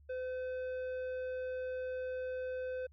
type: tone with tanh clipping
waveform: sine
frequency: 510 Hz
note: C5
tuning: 44 cents flat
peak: -38 dBFS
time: 0.09-2.87 s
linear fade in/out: 10 ms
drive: 9 dB
effects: added 72 Hz sine -58 dBFS peak until 2.92 s